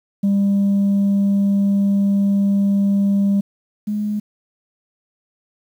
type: tone pair in turn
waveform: sine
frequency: 199.2 / 209.2 Hz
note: G3 / G#3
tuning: +28 / +13 cents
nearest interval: minor second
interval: 85 cents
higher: second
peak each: -11 / -18 dBFS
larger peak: first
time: 0.23-3.41 / 3.87-4.2 s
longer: first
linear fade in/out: 10 ms
effects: tanh soft clip ceiling -12 dBFS + 8-bit